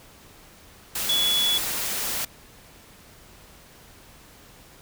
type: tone in noise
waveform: sine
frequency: 3400 Hz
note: G#7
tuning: 40 cents sharp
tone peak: -20 dBFS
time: 1.09-1.58 s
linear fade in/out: 5 ms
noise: white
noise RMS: -28 dBFS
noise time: 0.95-2.25 s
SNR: +5 dB
effects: pink hiss -50 dBFS RMS until 4.81 s